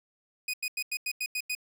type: tone bursts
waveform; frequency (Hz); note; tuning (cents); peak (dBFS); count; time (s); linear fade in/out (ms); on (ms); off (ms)
sawtooth; 2489; D#7; 0; -26; 8; 0.48-1.551; 5; 56; 89
effects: none